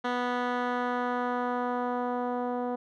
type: tone with low-pass filter sweep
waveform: 10% pulse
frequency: 246.1 Hz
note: B3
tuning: 6 cents flat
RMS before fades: -30 dBFS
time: 0.04-2.76 s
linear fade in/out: 10 ms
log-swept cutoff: 2700 to 670 Hz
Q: 0.96
effects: none